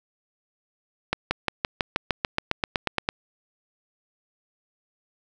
accelerating click train, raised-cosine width 0.3 ms, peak -6 dBFS, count 15, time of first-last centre 1.13-3.089 s, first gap 180 ms, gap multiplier 0.96, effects none

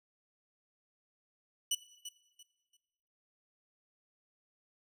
20% pulse tone with echo, 2960 Hz, F#7, in tune, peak -24 dBFS, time 1.71-1.75 s, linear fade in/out 5 ms, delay 340 ms, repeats 3, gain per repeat -12 dB, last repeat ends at 2.77 s, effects noise-tail reverb RT60 1.0 s tail -17 dB re dry

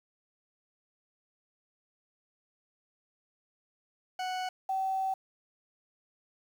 40% pulse / sine tone pair in turn, 740 / 766.4 Hz, F#5 / G5, 0 / -39 cents, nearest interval minor second, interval 61 cents, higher second, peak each -31 / -28 dBFS, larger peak second, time 4.19-4.49 / 4.69-5.14 s, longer second, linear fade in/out 5 ms, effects low-pass 6000 Hz 12 dB/octave + 9-bit

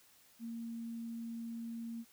sine tone, 230.6 Hz, A#3, 19 cents flat, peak -40 dBFS, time 0.39-2.05 s, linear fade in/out 50 ms, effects white hiss -65 dBFS RMS until 2.12 s

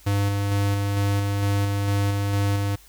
square tone with tremolo, 100.5 Hz, G2, 44 cents sharp, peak -20 dBFS, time 0.06-2.76 s, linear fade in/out 10 ms, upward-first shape square, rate 2.2 Hz, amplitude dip 25%, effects added 50 Hz sine -52 dBFS peak until 2.88 s + white hiss -52 dBFS RMS until 2.88 s

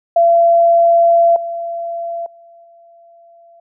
sine tone with level steps, 679 Hz, F5, 49 cents flat, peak -7 / -20 / -40 / -42 dBFS, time 0.16-3.6 s, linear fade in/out 5 ms, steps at 1.36 / 2.26 / 2.64 s, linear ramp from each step 2 ms, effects none

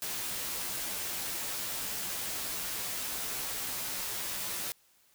white noise with comb filter, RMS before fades -36 dBFS, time 0.02-4.72 s, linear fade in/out 0 ms, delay 13 ms, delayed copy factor -0.6, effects white hiss -66 dBFS RMS until 5.14 s

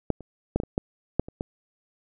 clicks, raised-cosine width 2 ms, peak -8 / -28 / -9 / -12 / -22 / -10 / -7 / -25 / -15 dBFS, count 9, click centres 0.103 / 0.207 / 0.56 / 0.601 / 0.635 / 0.779 / 1.196 / 1.285 / 1.409 s, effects none

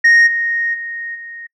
sine tone with level steps, 1862 Hz, A#6, 2 cents flat, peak -4 / -15 / -23 / -29 dBFS, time 0.04-1.47 s, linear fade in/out 10 ms, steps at 0.26 / 0.73 / 1.14 s, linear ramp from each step 20 ms, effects noise-tail reverb RT60 0.1 s tail -25 dB re dry + tanh soft clip ceiling -5 dBFS

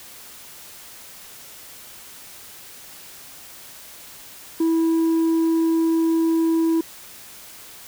sine tone with tanh clipping, 327.3 Hz, E4, 12 cents flat, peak -17 dBFS, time 4.6-6.81 s, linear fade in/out 5 ms, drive 3 dB, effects white hiss -42 dBFS RMS until 7.87 s

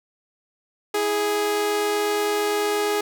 sawtooth tone pair together, 326.7 / 415.3 Hz, E4 / G#4, -15 / 0 cents, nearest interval major third, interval 415 cents, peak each -27 / -17 dBFS, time 0.94-3.01 s, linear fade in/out 5 ms, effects none

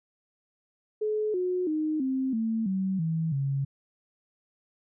sine tone with pitch steps, 427.5 / 363.7 / 309.4 / 263.2 / 223.9 / 190.43 / 161.99 / 137.8 Hz, A4 / F#4 / D#4 / C4 / A3 / G3 / E3 / C#3, -50 / -30 / -10 / +10 / +30 / -50 / -30 / -10 cents, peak -25 dBFS, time 1.01-3.65 s, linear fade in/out 10 ms, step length 330 ms, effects none

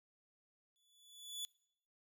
sawtooth tone with exponential growth, 3445 Hz, A7, 37 cents flat, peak -36 dBFS, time 0.76-1.45 s, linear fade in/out 0 ms, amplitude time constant 150 ms, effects noise-tail reverb RT60 0.7 s tail -24 dB re dry

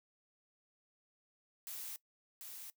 blue noise with echo, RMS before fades -45 dBFS, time 1.67-1.96 s, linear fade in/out 0 ms, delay 740 ms, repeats 1, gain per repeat -4 dB, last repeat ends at 2.7 s, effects noise-tail reverb RT60 0.1 s tail -19 dB re dry

